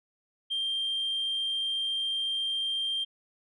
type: tone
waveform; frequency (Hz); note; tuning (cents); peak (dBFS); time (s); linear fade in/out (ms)
sine; 3177; G7; +23; -26; 0.5-3.05; 20
effects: tanh soft clip ceiling -25 dBFS